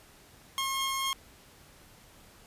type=tone pair together; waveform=sawtooth; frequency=1077 / 3227 Hz; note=C6 / G7; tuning=+50 / +50 cents; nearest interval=octave + perfect fifth; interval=1900 cents; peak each=-27 / -31 dBFS; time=0.58-1.13 s; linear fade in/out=0 ms; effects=pink hiss -56 dBFS RMS until 2.46 s + resampled to 32000 Hz